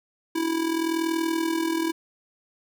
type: tone with amplitude modulation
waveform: square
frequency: 327.8 Hz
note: E4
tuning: 10 cents flat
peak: -21 dBFS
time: 0.35-1.92 s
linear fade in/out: 10 ms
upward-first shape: sine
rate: 40.8 Hz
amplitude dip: 65%
effects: none